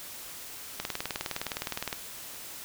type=click train; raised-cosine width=0.2 ms; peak=-14 dBFS; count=23; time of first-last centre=0.8-1.928 s; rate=19.5 Hz; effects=white hiss -43 dBFS RMS until 2.64 s